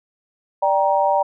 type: chord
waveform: sine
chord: G minor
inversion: second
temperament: just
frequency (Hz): 588 / 784 / 940.8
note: D5 / G5 / Bb5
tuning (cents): +2 / 0 / +16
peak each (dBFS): -19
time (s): 0.62-1.23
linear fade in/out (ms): 10
effects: none